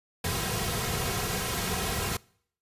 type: noise with comb filter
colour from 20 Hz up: pink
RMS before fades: -30 dBFS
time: 0.24-2.17 s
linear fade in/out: 5 ms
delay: 3.4 ms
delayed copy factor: -0.7
effects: noise-tail reverb RT60 0.6 s tail -24 dB re dry + resampled to 32000 Hz